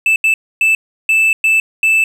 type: tone bursts at uneven times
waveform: triangle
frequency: 2637 Hz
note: E7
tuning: in tune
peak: -7 dBFS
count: 6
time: 0.06-0.16 / 0.24-0.34 / 0.61-0.75 / 1.09-1.33 / 1.44-1.6 / 1.83-2.04 s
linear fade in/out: 2 ms
effects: none